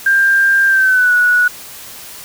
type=tone with pitch glide; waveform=sine; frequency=1591 to 1467.4 Hz; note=G6 to F#6; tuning=+25 to -15 cents; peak=-8 dBFS; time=0.06-1.48 s; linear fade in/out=5 ms; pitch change=-140 cents; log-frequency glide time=0.67-1.13 s; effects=white hiss -33 dBFS RMS until 2.24 s